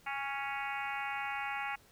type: harmonic tone with a mistuned harmonic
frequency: 277.7 Hz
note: C#4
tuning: 3 cents sharp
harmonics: 3 / 4 / 5 / 6 / 7 / 8 / 9 / 10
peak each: -39 / -45 / -43 / -46 / -44 / -43 / -45 / -48 dBFS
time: 0.06-1.76 s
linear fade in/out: 10 ms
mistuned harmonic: 3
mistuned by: -19 cents
effects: pink hiss -63 dBFS RMS until 1.91 s